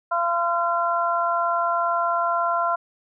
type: harmonic tone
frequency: 342.1 Hz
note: F4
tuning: 36 cents flat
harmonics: 2 / 3 / 4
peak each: -24 / -24 / -24 dBFS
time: 0.11-2.76 s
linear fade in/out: 10 ms
effects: none